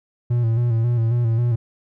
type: tone with vibrato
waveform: triangle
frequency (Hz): 117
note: A#2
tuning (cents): +7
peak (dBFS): -14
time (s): 0.3-1.56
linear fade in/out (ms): 10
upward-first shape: square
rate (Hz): 3.7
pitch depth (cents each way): 50
effects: none